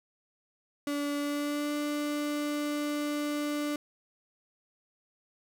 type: tone with pitch glide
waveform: 35% pulse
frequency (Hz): 288.2 to 294.4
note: D4 to D4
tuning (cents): -33 to +4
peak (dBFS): -28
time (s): 0.87-3.76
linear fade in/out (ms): 2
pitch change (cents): +37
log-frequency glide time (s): 1.18-1.73
effects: none